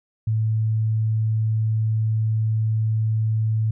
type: tone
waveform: sine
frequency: 110 Hz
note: A2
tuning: in tune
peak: -18 dBFS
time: 0.27-3.71 s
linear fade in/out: 5 ms
effects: none